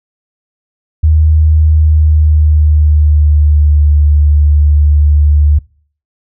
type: tone with pitch glide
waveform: sine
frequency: 77.78 to 73.93 Hz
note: D#2 to D2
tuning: 0 to +12 cents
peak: -4 dBFS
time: 1.03-5.59 s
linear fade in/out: 10 ms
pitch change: -88 cents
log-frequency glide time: 1.65-3.89 s
effects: noise-tail reverb RT60 0.5 s tail -24 dB re dry